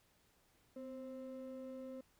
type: ring-modulated tone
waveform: triangle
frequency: 392 Hz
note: G4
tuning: in tune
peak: -40 dBFS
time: 0.76-2.01 s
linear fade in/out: 5 ms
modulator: 136 Hz
effects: tanh soft clip ceiling -36 dBFS + pink hiss -73 dBFS RMS until 2.19 s